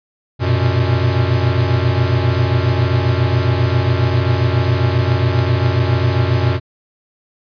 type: tone cluster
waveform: square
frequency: 92.2 / 118 / 125.4 Hz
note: F#2 / A#2 / B2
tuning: -6 / +22 / +27 cents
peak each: -18 dBFS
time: 0.39-6.6 s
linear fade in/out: 50 ms
effects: resampled to 11025 Hz